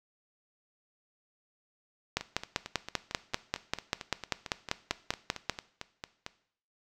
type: two click trains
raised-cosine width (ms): 0.2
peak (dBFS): -10 / -20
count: 18 / 19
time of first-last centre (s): 2.17-5.497 / 2.21-6.264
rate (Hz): 5.11 / 4.44
effects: noise-tail reverb RT60 0.6 s tail -17 dB re dry

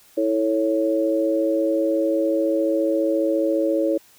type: chord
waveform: sine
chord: A major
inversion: second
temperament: equal with one note detuned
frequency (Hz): 325.3 / 440 / 554.4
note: E4 / A4 / C#5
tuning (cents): -23 / 0 / 0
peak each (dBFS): -21 / -26 / -21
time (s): 0.17-3.98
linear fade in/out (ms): 10
effects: white hiss -53 dBFS RMS until 4.18 s

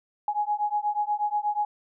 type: beating tone pair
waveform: sine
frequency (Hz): 830.6 / 838.9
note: G#5 / G#5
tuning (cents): 0 / +17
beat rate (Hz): 8.3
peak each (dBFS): -27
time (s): 0.28-1.65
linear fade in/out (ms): 2
effects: none

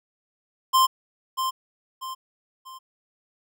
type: tone with echo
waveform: square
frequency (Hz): 1046.5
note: C6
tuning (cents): 0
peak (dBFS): -16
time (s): 0.73-0.87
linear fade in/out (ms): 20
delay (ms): 640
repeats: 3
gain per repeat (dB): -8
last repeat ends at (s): 2.79
effects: none

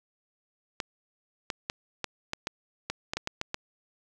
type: clicks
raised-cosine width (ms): 0.2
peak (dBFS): -13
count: 12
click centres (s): 0.802 / 1.502 / 1.699 / 2.043 / 2.334 / 2.471 / 2.9 / 3.135 / 3.17 / 3.274 / 3.414 / 3.544
effects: none

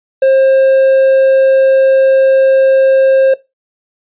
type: tone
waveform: triangle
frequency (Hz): 533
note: C5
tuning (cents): +32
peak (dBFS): -3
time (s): 0.22-3.34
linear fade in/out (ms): 5
effects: noise-tail reverb RT60 0.2 s tail -18 dB re dry + resampled to 8000 Hz

